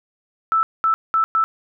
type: tone bursts at uneven times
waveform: sine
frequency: 1318.5 Hz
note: E6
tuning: in tune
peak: -14 dBFS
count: 4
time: 0.52-0.63 / 0.84-0.94 / 1.14-1.24 / 1.35-1.44 s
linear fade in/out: 0 ms
effects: none